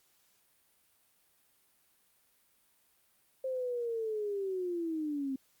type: linear sweep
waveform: sine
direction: down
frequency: 528 to 261.6 Hz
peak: -32 dBFS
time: 3.44-5.36 s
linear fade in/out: 5 ms
effects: white hiss -70 dBFS RMS until 5.6 s + Opus 48 kbps